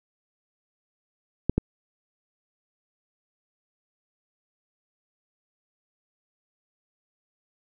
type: clicks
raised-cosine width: 3 ms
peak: -8 dBFS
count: 2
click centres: 1.496 / 1.58 s
effects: none